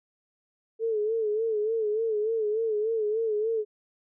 sine tone with vibrato, 436.6 Hz, A4, 13 cents flat, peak -24 dBFS, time 0.79-3.65 s, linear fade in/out 50 ms, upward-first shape sine, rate 3.4 Hz, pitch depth 79 cents each way, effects none

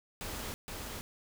pink noise with echo, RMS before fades -40 dBFS, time 0.21-0.54 s, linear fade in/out 0 ms, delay 470 ms, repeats 1, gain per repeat -2 dB, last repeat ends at 1.01 s, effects none

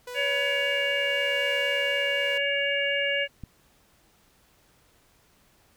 sawtooth tone with tremolo, 493.9 Hz, B4, in tune, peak -30 dBFS, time 0.07-2.38 s, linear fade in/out 5 ms, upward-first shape triangle, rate 0.85 Hz, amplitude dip 40%
harmonic tone, 563 Hz, C#5, 27 cents sharp, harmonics 1 / 3 / 4 / 5, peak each -29 / -29 / -29 / -29 dBFS, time 0.14-3.28 s, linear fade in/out 50 ms
click, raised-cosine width 5 ms, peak -25 dBFS, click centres 3.437 s
effects pink hiss -62 dBFS RMS until 5.76 s

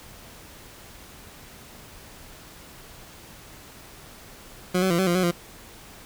20% pulse tone with pitch steps, 181.6 / 188.6 / 170.3 / 189.5 / 173.5 / 184.6 / 173 Hz, F#3 / F#3 / F3 / F#3 / F3 / F#3 / F3, -32 / +33 / -43 / +42 / -11 / -4 / -16 cents, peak -15 dBFS, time 4.74-5.314 s, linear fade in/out 10 ms, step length 82 ms, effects pink hiss -46 dBFS RMS until 6.05 s

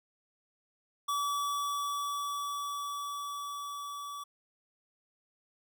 square tone with level ramp, 1147 Hz, D6, 41 cents flat, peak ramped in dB -30 to -40 dBFS, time 1.08-4.24 s, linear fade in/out 10 ms, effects none

